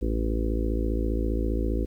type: harmonic tone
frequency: 55 Hz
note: A1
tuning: in tune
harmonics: 1 / 2 / 4 / 5 / 6 / 7 / 8 / 9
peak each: -25 / -36 / -35 / -33 / -34 / -35 / -41 / -37 dBFS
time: 0.01-1.86 s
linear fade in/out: 20 ms
effects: 10-bit